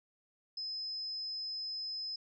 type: tone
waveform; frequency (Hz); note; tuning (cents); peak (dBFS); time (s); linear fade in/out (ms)
sine; 5100; D#8; +42; -37; 0.57-2.16; 5
effects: none